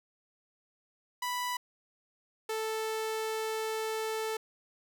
sawtooth tone pair in turn, 987.8 / 440 Hz, B5 / A4, 0 / 0 cents, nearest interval octave + major second, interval 1400 cents, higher first, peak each -28 dBFS, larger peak neither, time 1.22-1.57 / 2.49-4.37 s, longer second, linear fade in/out 5 ms, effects none

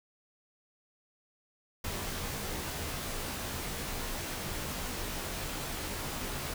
pink noise with comb filter, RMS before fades -37 dBFS, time 1.84-6.54 s, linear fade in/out 5 ms, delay 18 ms, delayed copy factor -0.65, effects none

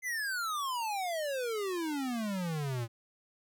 square exponential sweep, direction down, 2085 to 112 Hz, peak -33 dBFS, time 0.02-2.88 s, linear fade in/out 50 ms, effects none

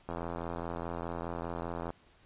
click train, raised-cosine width 1 ms, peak -23 dBFS, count 155, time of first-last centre 0.09-1.904 s, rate 84.9 Hz, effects pink hiss -63 dBFS RMS until 2.25 s + resampled to 8000 Hz

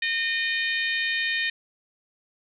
harmonic tone, 612 Hz, D#5, 29 cents flat, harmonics 3 / 4 / 5 / 6 / 7, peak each -26 / -29 / -33 / -33 / -38 dBFS, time 0.02-1.5 s, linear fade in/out 5 ms, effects none

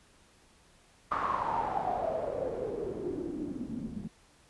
white noise with low-pass filter sweep, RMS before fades -34 dBFS, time 1.11-4.08 s, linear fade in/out 10 ms, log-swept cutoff 1200 to 200 Hz, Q 7, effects pink hiss -62 dBFS RMS until 4.49 s + resampled to 24000 Hz

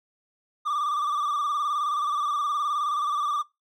triangle tone with vibrato, 1179 Hz, D6, 6 cents sharp, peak -22 dBFS, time 0.65-3.43 s, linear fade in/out 20 ms, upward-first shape square, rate 19 Hz, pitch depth 47 cents each way, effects noise-tail reverb RT60 0.2 s tail -20 dB re dry

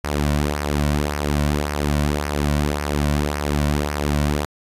sawtooth tone with flanger, 73.42 Hz, D2, in tune, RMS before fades -21 dBFS, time 0.04-4.45 s, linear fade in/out 0 ms, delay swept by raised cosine 0.26 to 2.46 ms, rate 1.8 Hz, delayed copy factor -0.6, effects resampled to 32000 Hz

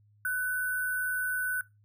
sine tone with sample-and-hold, 1496 Hz, F#6, 19 cents sharp, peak -27 dBFS, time 0.25-1.61 s, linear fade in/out 2 ms, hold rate 11025 Hz, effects noise-tail reverb RT60 0.2 s tail -19 dB re dry + added 104 Hz sine -60 dBFS peak until 1.84 s

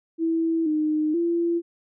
sine tone with pitch steps, 327.8 / 307 / 340.1 Hz, E4 / D#4 / F4, -10 / -23 / -46 cents, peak -20 dBFS, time 0.18-1.62 s, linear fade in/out 50 ms, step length 480 ms, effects none

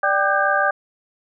sine tone cluster, 587 / 782 / 1205 / 1542 / 1608 Hz, D5 / G5 / D6 / G6 / G6, -1 / -4 / +44 / -29 / +44 cents, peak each -22 dBFS, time 0.03-0.71 s, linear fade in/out 5 ms, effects none

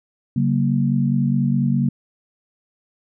sine chord, F# major, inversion second, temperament equal with one note detuned, 138.59 / 188.45 / 233.1 Hz, C#3 / F#3 / A#3, 0 / +32 / 0 cents, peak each -19 / -22 / -20 dBFS, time 0.36-1.89 s, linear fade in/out 5 ms, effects none

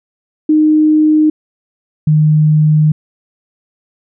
sine tone pair in turn, 307.8 / 153.32 Hz, D#4 / D#3, -19 / -25 cents, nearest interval octave, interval 1206 cents, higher first, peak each -6 dBFS, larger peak neither, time 0.49-1.3 / 2.07-2.92 s, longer second, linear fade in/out 5 ms, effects none

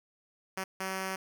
5% pulse tone bursts at uneven times, 190 Hz, F#3, 46 cents sharp, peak -22 dBFS, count 2, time 0.57-0.64 / 0.8-1.16 s, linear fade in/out 5 ms, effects none

